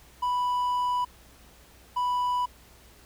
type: tone pair in turn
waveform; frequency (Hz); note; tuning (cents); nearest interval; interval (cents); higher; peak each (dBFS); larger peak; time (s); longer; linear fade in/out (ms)
triangle; 987.8 / 987.8; B5 / B5; 0 / 0; unison; 0; neither; -22 / -22; neither; 0.22-1.05 / 1.96-2.46; first; 10
effects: added 60 Hz sine -56 dBFS peak until 3.05 s + pink hiss -55 dBFS RMS until 3.05 s